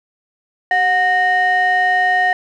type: ring-modulated tone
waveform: triangle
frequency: 560 Hz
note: C#5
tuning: 18 cents sharp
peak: -7 dBFS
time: 0.71-2.33 s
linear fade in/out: 2 ms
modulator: 1290 Hz
effects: none